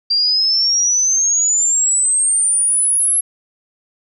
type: exponential sweep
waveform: sine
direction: up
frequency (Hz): 4699 to 11175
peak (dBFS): -12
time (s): 0.1-3.21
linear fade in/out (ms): 10
effects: none